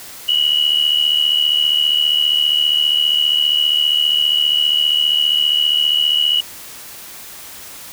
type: tone pair together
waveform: sine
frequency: 2899 / 2974 Hz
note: F#7 / F#7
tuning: -36 / +8 cents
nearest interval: unison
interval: 44 cents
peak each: -14 / -17 dBFS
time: 0.28-6.41 s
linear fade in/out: 10 ms
effects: white hiss -35 dBFS RMS until 7.92 s